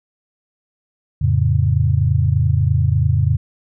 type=chord; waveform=sine; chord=F augmented; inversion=none; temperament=equal with one note detuned; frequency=86.75 / 110 / 138.59 Hz; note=F2 / A2 / C#3; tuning=-11 / 0 / 0 cents; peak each=-17 dBFS; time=1.21-3.37 s; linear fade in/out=10 ms; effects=none